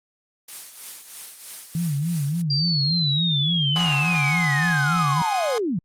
blue noise with tremolo, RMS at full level -31 dBFS, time 0.48-2.42 s, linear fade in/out 5 ms, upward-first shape triangle, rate 3.1 Hz, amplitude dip 65%
sine tone with vibrato, 155.56 Hz, D#3, in tune, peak -21 dBFS, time 1.75-5.22 s, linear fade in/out 2 ms, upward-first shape sine, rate 3.5 Hz, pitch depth 190 cents each way
sine linear sweep, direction down, 4774 to 148.1 Hz, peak -21 dBFS, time 2.5-5.79 s, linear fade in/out 5 ms
sawtooth chord, Ab dominant seventh, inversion third, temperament equal, 740 / 830.6 / 1046.5 / 1244.5 Hz, Gb5 / Ab5 / C6 / Eb6, 0 / 0 / 0 / 0 cents, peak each -28 dBFS, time 3.76-5.58 s, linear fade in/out 0 ms
effects low-pass 11000 Hz 12 dB/octave + Opus 32 kbps

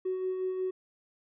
triangle tone with tremolo, 372.5 Hz, F#4, 12 cents sharp, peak -24 dBFS, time 0.05-0.71 s, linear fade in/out 10 ms, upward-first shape sine, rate 5.5 Hz, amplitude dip 50%, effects tanh soft clip ceiling -26 dBFS + resampled to 8000 Hz

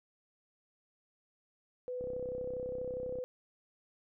sine tone with pitch glide, 499.4 to 503.5 Hz, B4 to B4, +19 to +33 cents, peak -36 dBFS, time 1.88-3.24 s, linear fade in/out 0 ms, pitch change +14 cents, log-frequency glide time 1.99-3 s
click train, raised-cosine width 2 ms, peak -33 dBFS, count 39, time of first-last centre 2.01-3.186 s, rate 32.3 Hz
effects none

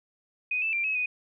sine tone with pitch steps, 2496 / 2639 / 2369 / 2569 / 2488 Hz, D#7 / E7 / D7 / E7 / D#7, +5 / +1 / +14 / -45 / -1 cents, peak -25 dBFS, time 0.51-1.06 s, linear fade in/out 5 ms, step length 110 ms, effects none

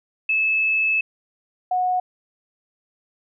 sine tone pair in turn, 2607 / 731.6 Hz, E7 / F#5, -20 / -20 cents, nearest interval octave + minor seventh, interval 2200 cents, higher first, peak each -17 / -18 dBFS, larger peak first, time 0.29-1.01 / 1.71-2 s, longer first, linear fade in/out 5 ms, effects none

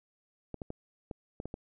clicks, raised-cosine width 2 ms, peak -25 dBFS, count 7, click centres 0.543 / 0.618 / 0.704 / 1.112 / 1.401 / 1.456 / 1.541 s, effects none

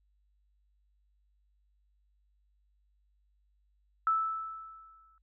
sine tone with exponential decay, 1314 Hz, E6, 6 cents flat, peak -23 dBFS, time 4.07-5.18 s, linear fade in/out 1 ms, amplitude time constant 240 ms, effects added 50 Hz sine -68 dBFS peak until 5.22 s

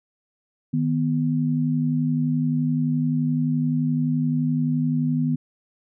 sine tone pair together, 155.56 / 247.2 Hz, D#3 / B3, 0 / +2 cents, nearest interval minor sixth, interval 802 cents, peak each -22 dBFS, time 0.73-5.36 s, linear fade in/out 10 ms, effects none

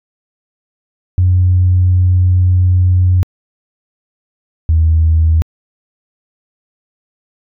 sine tone pair in turn, 90.8 / 80.33 Hz, F#2 / E2, -32 / -44 cents, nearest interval major second, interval 212 cents, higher first, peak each -6 dBFS, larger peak neither, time 1.18-3.23 / 4.69-5.42 s, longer first, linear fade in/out 0 ms, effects tanh soft clip ceiling -2 dBFS

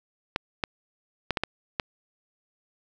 clicks, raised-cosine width 0.3 ms, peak -9 dBFS, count 6, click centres 0.361 / 0.638 / 1.307 / 1.372 / 1.436 / 1.798 s, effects none

